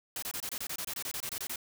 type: noise bursts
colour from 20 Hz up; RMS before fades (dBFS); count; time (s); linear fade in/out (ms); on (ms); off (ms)
white; -37; 16; 0.16-1.559; 2; 64; 25
effects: none